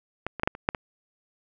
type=clicks; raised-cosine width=0.5 ms; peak=-14 / -19 / -8 / -7 / -24 / -6 / -13 dBFS; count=7; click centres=0.266 / 0.397 / 0.434 / 0.475 / 0.551 / 0.689 / 0.748 s; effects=none